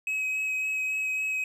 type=tone with vibrato; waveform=triangle; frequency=2548 Hz; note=D#7; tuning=41 cents sharp; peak=-25 dBFS; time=0.07-1.44 s; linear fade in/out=2 ms; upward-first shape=sine; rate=3.6 Hz; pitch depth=11 cents each way; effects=none